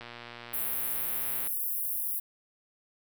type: click train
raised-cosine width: 0.3 ms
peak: -27 dBFS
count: 175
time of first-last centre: 0.01-1.472 s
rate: 119 Hz
type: high-pass noise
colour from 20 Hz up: pink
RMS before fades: -32 dBFS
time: 0.53-2.2 s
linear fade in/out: 10 ms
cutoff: 11000 Hz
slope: 48 dB/octave
effects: none